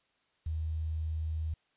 sine tone with quantisation, 79.2 Hz, D#2, 31 cents sharp, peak -31 dBFS, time 0.46-1.54 s, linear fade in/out 5 ms, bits 10, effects white hiss -73 dBFS RMS until 1.76 s + resampled to 8000 Hz

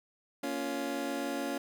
25% pulse chord, Bb minor, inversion none, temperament just, 233.1 / 279.7 / 349.6 Hz, Bb3 / Db4 / F4, 0 / +16 / +2 cents, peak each -37 / -31 / -36 dBFS, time 0.43-1.58 s, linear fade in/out 5 ms, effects none

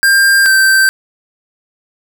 square tone pair in turn, 1595 / 1558.6 Hz, G6 / G6, +30 / -10 cents, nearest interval unison, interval 40 cents, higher first, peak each -7 dBFS, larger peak neither, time 0.03-0.46 / 0.46-0.89 s, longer neither, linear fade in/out 0 ms, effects none

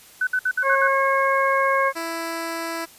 sine tone bursts, 1506 Hz, F#6, 30 cents sharp, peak -18 dBFS, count 6, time 0.21-0.876 s, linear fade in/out 5 ms, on 61 ms, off 60 ms
harmonic tone, 543 Hz, C#5, 36 cents flat, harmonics 1 / 2 / 3 / 4, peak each -22 / -20 / -24 / -27 dBFS, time 0.62-1.93 s, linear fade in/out 50 ms
10% pulse tone, 331.2 Hz, E4, 8 cents sharp, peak -18 dBFS, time 1.95-2.86 s, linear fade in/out 20 ms
effects white hiss -48 dBFS RMS until 2.98 s + resampled to 32000 Hz

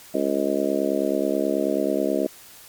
harmonic tone, 69.3 Hz, C#2, in tune, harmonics 3 / 4 / 5 / 6 / 7 / 8 / 9, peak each -30 / -26 / -26 / -29 / -29 / -31 / -26 dBFS, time 0.14-2.27 s, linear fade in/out 5 ms, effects white hiss -46 dBFS RMS until 2.68 s + MP3 96 kbps

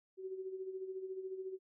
sine tone with tremolo, 378.1 Hz, F#4, 38 cents sharp, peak -38 dBFS, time 0.17-1.59 s, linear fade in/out 50 ms, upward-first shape sine, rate 14 Hz, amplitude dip 60%, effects none

